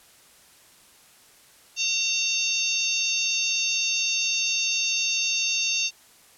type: harmonic tone with a mistuned harmonic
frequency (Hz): 912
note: A#5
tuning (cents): -38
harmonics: 3 / 4 / 5 / 6 / 7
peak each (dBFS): -26 / -30 / -31 / -32 / -28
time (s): 1.76-5.91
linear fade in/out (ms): 50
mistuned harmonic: 7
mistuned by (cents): -24
effects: white hiss -54 dBFS RMS until 6.37 s + low-pass 12000 Hz 12 dB/octave